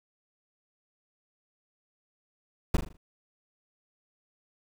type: noise with echo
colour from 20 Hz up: brown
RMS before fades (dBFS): -22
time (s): 2.74-2.77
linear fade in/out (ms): 5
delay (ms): 40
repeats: 5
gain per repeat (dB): -7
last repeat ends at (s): 2.97
effects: none